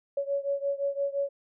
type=beating tone pair; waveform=sine; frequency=558 / 563.8 Hz; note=C#5 / C#5; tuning=+11 / +29 cents; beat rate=5.8 Hz; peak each=-29 / -31 dBFS; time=0.17-1.29 s; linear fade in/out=5 ms; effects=none